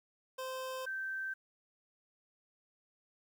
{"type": "tone pair in turn", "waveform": ["25% pulse", "sine"], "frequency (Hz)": [519, 1555.2], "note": ["C5", "G6"], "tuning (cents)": [-14, -14], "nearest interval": "octave + perfect fifth", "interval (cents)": 1900, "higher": "second", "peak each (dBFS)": [-35, -36], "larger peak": "first", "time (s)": [[0.38, 0.86], [0.86, 1.34]], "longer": "neither", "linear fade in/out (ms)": 10, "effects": ["11-bit"]}